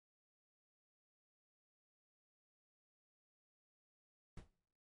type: noise with exponential decay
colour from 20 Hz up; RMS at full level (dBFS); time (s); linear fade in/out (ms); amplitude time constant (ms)
brown; -43; 4.37-4.51; 5; 30
effects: noise-tail reverb RT60 0.6 s tail -19 dB re dry + MP3 48 kbps